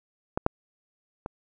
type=clicks; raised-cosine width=1 ms; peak=-12 / -6 / -19 dBFS; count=3; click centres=0.375 / 0.464 / 1.261 s; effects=none